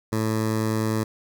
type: tone with notch filter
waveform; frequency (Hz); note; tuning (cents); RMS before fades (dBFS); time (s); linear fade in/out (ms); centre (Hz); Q
15% pulse; 110; A2; 0; -24; 0.12-1.04; 10; 2900; 1.4
effects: none